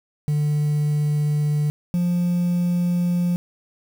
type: tone pair in turn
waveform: sine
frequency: 148.7 / 175.78 Hz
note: D3 / F3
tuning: +22 / +12 cents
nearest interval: minor third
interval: 290 cents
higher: second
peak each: -15 dBFS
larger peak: neither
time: 0.28-1.7 / 1.94-3.36 s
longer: neither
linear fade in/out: 0 ms
effects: tanh soft clip ceiling -17 dBFS + 7-bit